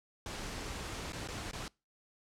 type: noise with dropouts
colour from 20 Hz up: pink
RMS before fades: -41 dBFS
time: 0.26-1.68 s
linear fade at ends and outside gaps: 1 ms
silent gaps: 1.122-1.131 / 1.275-1.286 / 1.512-1.532 s
effects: noise-tail reverb RT60 0.3 s tail -26 dB re dry + low-pass 8000 Hz 12 dB/octave